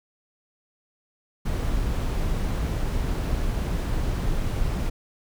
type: noise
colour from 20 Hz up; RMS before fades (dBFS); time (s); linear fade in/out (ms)
brown; -25; 1.45-4.9; 10
effects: none